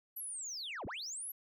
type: linear two-way sweep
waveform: sine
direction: down then up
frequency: 12000 to 31.52 to 12000 Hz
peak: -38 dBFS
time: 0.16-1.32 s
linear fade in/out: 10 ms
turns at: 0.86 s
effects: tanh soft clip ceiling -38 dBFS